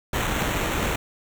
pink noise with sample-and-hold, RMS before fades -25 dBFS, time 0.13-0.96 s, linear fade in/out 5 ms, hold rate 4900 Hz, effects none

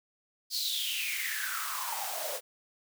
white noise with high-pass filter sweep, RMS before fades -34 dBFS, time 0.5-2.41 s, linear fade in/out 50 ms, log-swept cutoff 4700 to 510 Hz, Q 8.4, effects none

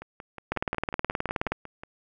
two click trains, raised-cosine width 0.5 ms, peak -11 / -24 dBFS, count 20 / 11, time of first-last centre 0.52-1.52 / 0.02-1.835 s, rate 19 / 5.51 Hz, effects none

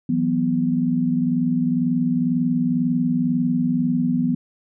sine chord, E suspended second, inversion none, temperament equal, 164.81 / 185 / 246.9 Hz, E3 / F#3 / B3, 0 / 0 / 0 cents, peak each -24 / -25 / -19 dBFS, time 0.09-4.35 s, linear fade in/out 5 ms, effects none

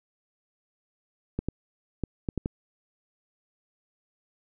clicks, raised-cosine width 3 ms, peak -15 dBFS, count 6, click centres 1.39 / 1.486 / 2.037 / 2.288 / 2.377 / 2.459 s, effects none

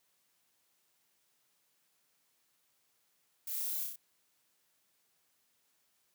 violet noise with echo, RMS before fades -40 dBFS, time 3.47-3.84 s, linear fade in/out 5 ms, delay 30 ms, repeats 4, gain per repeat -2 dB, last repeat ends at 3.96 s, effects white hiss -75 dBFS RMS until 6.14 s + high-pass 100 Hz 12 dB/octave

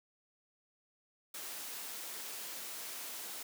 white high-pass noise, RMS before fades -44 dBFS, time 1.34-3.43 s, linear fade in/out 5 ms, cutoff 250 Hz, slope 12 dB/octave, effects none

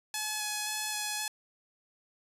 5% pulse tone with vibrato, 849 Hz, G#5, 38 cents sharp, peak -20 dBFS, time 0.14-1.28 s, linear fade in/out 2 ms, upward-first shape square, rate 1.9 Hz, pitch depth 11 cents each way, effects resampled to 32000 Hz

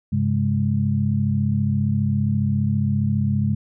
sine tone cluster, 99.8 / 134.6 / 206.7 Hz, G2 / C3 / G#3, +32 / +49 / -8 cents, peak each -22 dBFS, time 0.12-3.55 s, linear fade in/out 10 ms, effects none

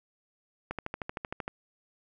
click train, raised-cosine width 0.5 ms, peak -19 dBFS, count 11, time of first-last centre 0.71-1.479 s, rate 13 Hz, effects none

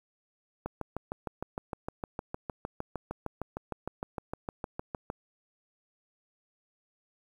click train, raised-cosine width 1 ms, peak -20 dBFS, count 30, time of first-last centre 0.66-5.101 s, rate 6.53 Hz, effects 9-bit

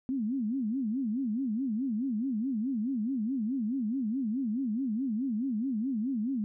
sine tone with vibrato, 240 Hz, B3, 49 cents flat, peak -28 dBFS, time 0.09-6.44 s, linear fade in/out 0 ms, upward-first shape sine, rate 4.7 Hz, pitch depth 250 cents each way, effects none

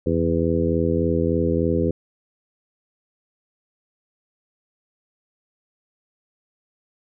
harmonic tone with a mistuned harmonic, 83.4 Hz, E2, 21 cents sharp, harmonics 1 / 2 / 3 / 4 / 5 / 6, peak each -25 / -25 / -25 / -25 / -25 / -25 dBFS, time 0.06-1.91 s, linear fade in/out 5 ms, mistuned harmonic 1, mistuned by +52 cents, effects none

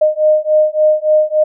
sine beating tone pair, 613 / 616.5 Hz, D#5 / D#5, -26 / -16 cents, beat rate 3.5 Hz, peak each -12 dBFS, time 0.01-1.44 s, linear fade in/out 10 ms, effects none

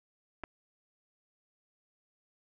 clicks, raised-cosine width 0.5 ms, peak -25 dBFS, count 2, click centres 0.436 / 0.439 s, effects none

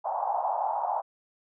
white band-pass noise, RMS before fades -29 dBFS, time 0.04-1.02 s, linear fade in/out 20 ms, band 690 to 910 Hz, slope 48 dB/octave, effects none

